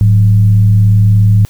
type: tone with frequency modulation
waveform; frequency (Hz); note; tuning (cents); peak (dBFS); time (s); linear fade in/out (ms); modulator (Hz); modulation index
sine; 104.8; G#2; +16; -4; 0.01-1.45; 0; 76.8; 0.39
effects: white hiss -44 dBFS RMS until 1.49 s